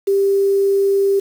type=tone with quantisation; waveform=sine; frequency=394.9 Hz; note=G4; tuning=13 cents sharp; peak=-12 dBFS; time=0.07-1.2 s; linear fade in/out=10 ms; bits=6; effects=none